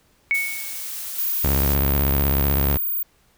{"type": "tone with exponential decay", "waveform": "sine", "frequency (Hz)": 2217, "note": "C#7", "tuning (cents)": 0, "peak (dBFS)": -15, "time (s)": [0.31, 0.91], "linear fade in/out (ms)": 0, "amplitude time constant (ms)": 130}
{"type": "noise", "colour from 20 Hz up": "blue", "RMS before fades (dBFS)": -31, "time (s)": [0.34, 1.75], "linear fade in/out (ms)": 10}
{"type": "tone", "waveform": "sine", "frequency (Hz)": 15330, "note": "A#9", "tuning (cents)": 47, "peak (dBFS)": -21, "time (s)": [1.18, 3.03], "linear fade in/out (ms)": 5}
{"type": "tone with vibrato", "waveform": "sawtooth", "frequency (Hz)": 69.3, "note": "C#2", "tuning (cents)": 0, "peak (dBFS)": -15, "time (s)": [1.44, 2.77], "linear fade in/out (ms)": 0, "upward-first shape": "sine", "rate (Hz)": 16, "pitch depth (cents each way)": 150}
{"effects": ["pink hiss -60 dBFS RMS until 3.37 s"]}